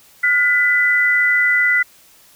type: tone pair together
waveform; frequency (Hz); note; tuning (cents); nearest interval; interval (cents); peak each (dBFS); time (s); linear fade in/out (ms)
sine; 1432.9 / 1997; F6 / B6; +44 / +19; tritone; 575; -18 / -13; 0.23-1.83; 10
effects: white hiss -49 dBFS RMS until 2.35 s